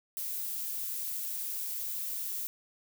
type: noise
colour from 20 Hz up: violet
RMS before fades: -36 dBFS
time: 0.17-2.47 s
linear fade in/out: 0 ms
effects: none